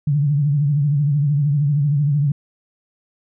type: tone with vibrato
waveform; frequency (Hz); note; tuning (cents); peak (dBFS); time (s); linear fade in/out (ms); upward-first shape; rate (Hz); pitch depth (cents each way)
sine; 144.8; D3; -24; -14; 0.07-2.32; 5; triangle; 13; 110
effects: none